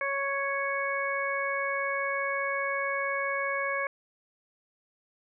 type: harmonic tone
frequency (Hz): 554.4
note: C#5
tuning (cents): 0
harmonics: 1 / 2 / 3 / 4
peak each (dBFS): -33 / -33 / -33 / -33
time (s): 0.01-3.87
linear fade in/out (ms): 2
effects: none